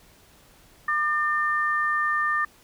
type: tone pair together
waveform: sine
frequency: 1201.4 / 1800 Hz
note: D6 / A6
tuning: +39 / +39 cents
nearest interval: perfect fifth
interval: 700 cents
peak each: -24 dBFS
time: 0.88-2.45 s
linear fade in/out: 5 ms
effects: pink hiss -55 dBFS RMS until 2.63 s